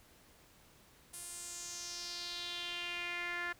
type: tone with band-pass filter sweep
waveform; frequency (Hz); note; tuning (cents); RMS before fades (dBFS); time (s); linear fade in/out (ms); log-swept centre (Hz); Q
sawtooth; 349.2; F4; 0; -42; 1.13-3.53; 10; 10000 to 1700; 3.5
effects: pink hiss -63 dBFS RMS until 3.59 s